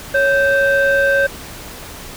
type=tone pair together; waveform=sine; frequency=554.4 / 1561.3 Hz; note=C#5 / G6; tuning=0 / -7 cents; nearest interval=octave + tritone; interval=1793 cents; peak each=-12 dBFS; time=0.14-1.27 s; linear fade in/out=10 ms; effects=tanh soft clip ceiling -8 dBFS + pink hiss -33 dBFS RMS until 2.16 s